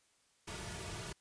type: noise with comb filter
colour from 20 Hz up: pink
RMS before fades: -44 dBFS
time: 0.47-1.13 s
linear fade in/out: 10 ms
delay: 3.8 ms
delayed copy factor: -0.75
effects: white hiss -72 dBFS RMS until 1.2 s + resampled to 22050 Hz